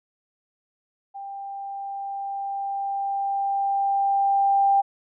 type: tone with level ramp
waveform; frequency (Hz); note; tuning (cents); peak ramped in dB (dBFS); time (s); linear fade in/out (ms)
sine; 792; G5; +18; -33 to -15; 1.14-4.82; 20
effects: none